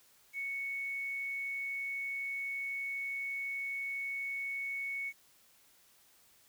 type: tone with quantisation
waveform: sine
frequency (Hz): 2217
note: C#7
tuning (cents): 0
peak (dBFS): -35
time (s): 0.33-5.13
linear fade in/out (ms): 50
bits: 10
effects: white hiss -65 dBFS RMS until 6.48 s